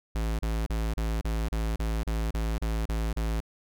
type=tone bursts; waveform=square; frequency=55 Hz; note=A1; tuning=in tune; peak=-27 dBFS; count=12; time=0.15-3.404 s; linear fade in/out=5 ms; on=240 ms; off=34 ms; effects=none